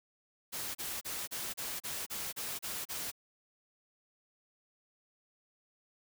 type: noise bursts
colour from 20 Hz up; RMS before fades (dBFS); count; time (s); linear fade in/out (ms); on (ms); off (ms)
white; -39; 10; 0.52-3.117; 20; 230; 33
effects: none